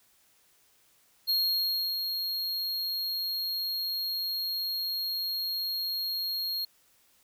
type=tone with ADSR envelope; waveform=square; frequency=4261 Hz; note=C8; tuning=31 cents sharp; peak=-24 dBFS; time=1.27-6.65 s; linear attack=27 ms; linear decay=670 ms; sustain=-6 dB; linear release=5 ms; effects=white hiss -65 dBFS RMS until 7.23 s